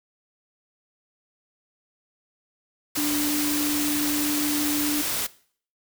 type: tone in noise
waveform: sine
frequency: 295.1 Hz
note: D4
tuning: 8 cents sharp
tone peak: -24 dBFS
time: 2.97-5.02 s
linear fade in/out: 10 ms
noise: white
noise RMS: -27 dBFS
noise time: 2.95-5.27 s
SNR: 0 dB
effects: noise-tail reverb RT60 0.5 s tail -19 dB re dry